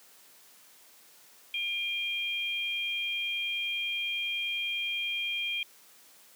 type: tone pair together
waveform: sine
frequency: 2400 / 3210 Hz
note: D7 / G7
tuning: +37 / +40 cents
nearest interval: perfect fourth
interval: 503 cents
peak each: -32 / -33 dBFS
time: 1.54-5.63 s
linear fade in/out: 2 ms
effects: white hiss -57 dBFS RMS until 6.35 s + high-pass 200 Hz 12 dB/octave